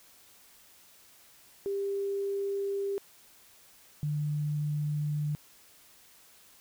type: tone pair in turn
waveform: sine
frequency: 397.2 / 148.78 Hz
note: G4 / D3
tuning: +23 / +23 cents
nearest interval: octave + perfect fourth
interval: 1700 cents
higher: first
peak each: -29 / -28 dBFS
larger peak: second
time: 1.66-2.98 / 4.03-5.35 s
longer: neither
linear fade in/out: 0 ms
effects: white hiss -58 dBFS RMS until 6.6 s